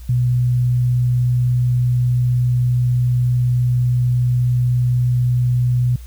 sine tone, 123.47 Hz, B2, in tune, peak -13 dBFS, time 0.09-5.96 s, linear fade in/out 5 ms, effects added 60 Hz sine -32 dBFS peak until 6.06 s + white hiss -49 dBFS RMS until 6.06 s

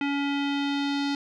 square tone with low-pass filter sweep, 282.4 Hz, C#4, 32 cents sharp, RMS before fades -27 dBFS, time 0.01-1.15 s, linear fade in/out 2 ms, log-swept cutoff 2600 to 4400 Hz, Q 2.7, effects none

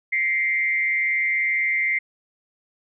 sine tone with frequency modulation, 2093 Hz, C7, in tune, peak -19 dBFS, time 0.12-1.99 s, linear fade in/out 10 ms, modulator 170 Hz, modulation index 0.54, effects none

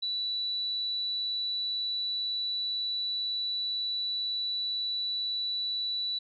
sine tone, 3951 Hz, B7, in tune, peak -29 dBFS, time 0.02-6.19 s, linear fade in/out 10 ms, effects none

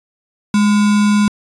sine tone with sample-and-hold, 207.7 Hz, G#3, in tune, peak -9 dBFS, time 0.54-1.28 s, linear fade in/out 2 ms, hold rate 1225 Hz, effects resampled to 22050 Hz

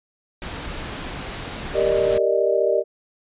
pink noise, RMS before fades -31 dBFS, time 0.42-2.18 s, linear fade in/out 0 ms
sine chord, Eb major seventh, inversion first, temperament equal, 392 / 466.2 / 587.3 / 622.3 Hz, G4 / Bb4 / D5 / Eb5, 0 / 0 / 0 / 0 cents, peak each -22 dBFS, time 1.73-2.84 s, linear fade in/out 50 ms
effects resampled to 8000 Hz

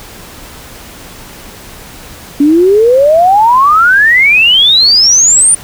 sine exponential sweep, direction up, 279.3 to 9397 Hz, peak -3 dBFS, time 2.4-5.55 s, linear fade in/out 5 ms, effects pink hiss -31 dBFS RMS until 5.63 s

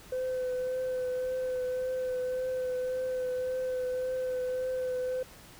sine tone with vibrato, 509 Hz, C5, 48 cents flat, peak -27 dBFS, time 0.12-5.23 s, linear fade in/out 5 ms, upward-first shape triangle, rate 1.8 Hz, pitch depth 19 cents each way, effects tanh soft clip ceiling -28 dBFS + pink hiss -52 dBFS RMS until 5.59 s

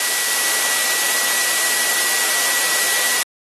sine tone in noise, 1944 Hz, B6, 28 cents flat, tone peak -25 dBFS, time 0-3.23 s, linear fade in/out 2 ms, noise white, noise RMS -18 dBFS, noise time 0-3.23 s, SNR -10 dB, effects high-pass 400 Hz 12 dB/octave + AAC 32 kbps

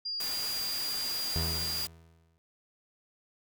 sine tone, 4801 Hz, D8, 37 cents sharp, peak -32 dBFS, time 0.05-1.86 s, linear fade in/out 10 ms
white noise, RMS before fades -38 dBFS, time 0.2-1.87 s, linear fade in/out 2 ms
30% pulse tone with exponential decay, 82.41 Hz, E2, in tune, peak -26 dBFS, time 1.36-2.38 s, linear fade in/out 0 ms, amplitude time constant 220 ms
effects none

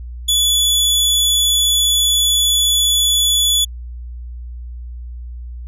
sawtooth tone, 3431 Hz, A7, 44 cents flat, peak -9 dBFS, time 0.28-3.65 s, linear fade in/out 10 ms, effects added 60 Hz sine -27 dBFS peak until 5.67 s + resampled to 32000 Hz

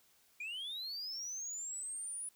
sine linear sweep, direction up, 2359 to 9956 Hz, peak -37 dBFS, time 0.4-2.29 s, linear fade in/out 5 ms, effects tanh soft clip ceiling -39 dBFS + white hiss -69 dBFS RMS until 2.35 s

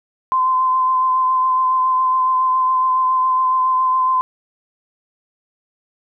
sine tone with vibrato, 1032 Hz, C6, 24 cents flat, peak -13 dBFS, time 0.32-4.21 s, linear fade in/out 0 ms, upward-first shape sine, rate 7.2 Hz, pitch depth 17 cents each way, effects none

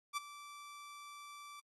sawtooth tone with ADSR envelope, 1165 Hz, D6, 14 cents flat, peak -30 dBFS, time 0.13-1.6 s, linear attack 40 ms, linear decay 18 ms, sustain -16 dB, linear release 7 ms, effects AAC 32 kbps

